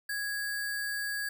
sine tone with sample-and-hold, 1661.2 Hz, G#6, in tune, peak -31 dBFS, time 0.09-1.29 s, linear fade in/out 5 ms, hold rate 6300 Hz, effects none

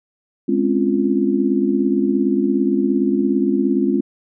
sine chord, Db major seventh, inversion second, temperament just, 207.9 / 259.9 / 277.2 / 346.5 Hz, Ab3 / C4 / Db4 / F4, +2 / -11 / 0 / -14 cents, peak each -20 dBFS, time 0.48-4.01 s, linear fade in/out 10 ms, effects none

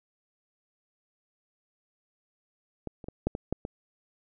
clicks, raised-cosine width 2 ms, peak -21 / -30 / -23 / -12 / -19 / -14 / -21 dBFS, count 7, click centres 2.873 / 3.042 / 3.085 / 3.27 / 3.351 / 3.526 / 3.651 s, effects none

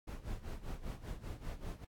brown noise with tremolo, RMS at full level -40 dBFS, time 0.07-1.85 s, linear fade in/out 10 ms, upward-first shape sine, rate 5.1 Hz, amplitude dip 80%, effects AAC 64 kbps

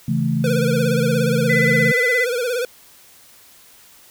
sine chord, A major, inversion first, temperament just, 137.5 / 165 / 220 Hz, C#3 / E3 / A3, -14 / +2 / 0 cents, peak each -21 dBFS, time 0.08-1.92 s, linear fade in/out 5 ms
square tone with vibrato, 487.7 Hz, B4, 22 cents flat, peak -20 dBFS, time 0.44-2.65 s, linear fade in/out 2 ms, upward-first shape sine, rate 17 Hz, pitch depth 88 cents each way
sine tone, 2005 Hz, B6, 26 cents sharp, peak -16 dBFS, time 1.49-2.25 s, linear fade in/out 10 ms
effects white hiss -48 dBFS RMS until 4.1 s

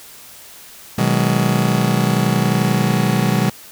40% pulse chord, G# minor seventh, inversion first, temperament just, 124.59 / 155.74 / 186.89 / 207.7 Hz, B2 / D#3 / F#3 / G#3, +16 / +2 / +18 / 0 cents, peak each -19 dBFS, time 0.98-3.5 s, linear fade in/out 5 ms, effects white hiss -40 dBFS RMS until 3.71 s

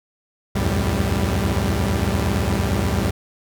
sawtooth tone cluster, 67.1 / 82.7 / 91.4 / 109 / 196.8 Hz, C2 / E2 / F#2 / A2 / G3, +44 / +6 / -21 / -16 / +7 cents, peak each -21 dBFS, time 0.55-3.11 s, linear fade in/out 10 ms, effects none

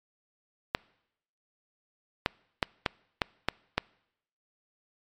clicks, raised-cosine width 0.3 ms, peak -8 dBFS, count 7, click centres 0.749 / 2.261 / 2.628 / 2.862 / 3.218 / 3.486 / 3.78 s, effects noise-tail reverb RT60 0.8 s tail -25 dB re dry + MP3 64 kbps

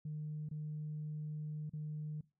sine tone with dropouts, 152 Hz, D#3, 40 cents flat, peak -38 dBFS, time 0.05-2.21 s, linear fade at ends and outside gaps 5 ms, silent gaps 0.489-0.511 / 1.696-1.734 s, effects noise-tail reverb RT60 0.3 s tail -21 dB re dry + tanh soft clip ceiling -35 dBFS

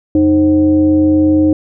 sine tone with frequency modulation, 308.8 Hz, D#4, 13 cents flat, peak -7 dBFS, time 0.15-1.53 s, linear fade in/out 2 ms, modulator 222 Hz, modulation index 0.54, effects none

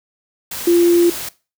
sine tone in noise, 345.2 Hz, F4, 20 cents flat, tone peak -9 dBFS, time 0.67-1.1 s, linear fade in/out 5 ms, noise white, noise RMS -27 dBFS, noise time 0.51-1.29 s, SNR +15 dB, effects noise-tail reverb RT60 0.3 s tail -19 dB re dry

